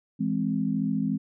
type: chord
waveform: sine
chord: E augmented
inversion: none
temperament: equal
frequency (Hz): 164.81 / 207.7 / 261.6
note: E3 / G#3 / B#3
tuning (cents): 0 / 0 / 0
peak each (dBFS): -30 / -27 / -28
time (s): 0.19-1.18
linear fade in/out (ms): 20
effects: none